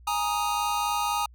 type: chord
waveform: square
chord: Ab suspended second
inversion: none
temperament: just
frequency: 830.6 / 934.4 / 1245.9 Hz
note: Ab5 / Bb5 / Eb6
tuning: 0 / +4 / +2 cents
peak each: -30 dBFS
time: 0.07-1.26 s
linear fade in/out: 5 ms
effects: added 60 Hz sine -48 dBFS peak until 1.34 s